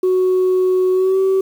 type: tone with pitch glide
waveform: sine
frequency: 370 to 382.6 Hz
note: F#4 to G4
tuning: 0 to -42 cents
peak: -10 dBFS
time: 0.03-1.41 s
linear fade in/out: 5 ms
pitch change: +58 cents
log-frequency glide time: 0.92-1.18 s
effects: tanh soft clip ceiling -10 dBFS + 7-bit